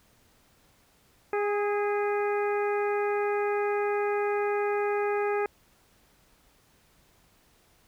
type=harmonic tone with a mistuned harmonic; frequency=410.6 Hz; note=G#4; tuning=20 cents flat; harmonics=1 / 2 / 3 / 4 / 5 / 6; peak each=-26 / -32 / -36 / -38 / -40 / -42 dBFS; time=1.33-5.46 s; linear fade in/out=2 ms; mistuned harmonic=3; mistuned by=+32 cents; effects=pink hiss -63 dBFS RMS until 7.87 s